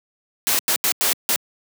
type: noise bursts at uneven times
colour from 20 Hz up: white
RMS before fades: -19 dBFS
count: 5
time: 0.47-0.59 / 0.68-0.76 / 0.84-0.92 / 1.01-1.13 / 1.29-1.36 s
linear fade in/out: 0 ms
effects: high-pass 200 Hz 12 dB/octave